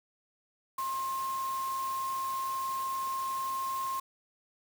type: tone in noise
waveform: sine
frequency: 1064 Hz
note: C6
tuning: 29 cents sharp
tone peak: -31 dBFS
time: 0.78-4 s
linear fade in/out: 5 ms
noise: white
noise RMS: -45 dBFS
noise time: 0.78-4 s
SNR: +11 dB
effects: none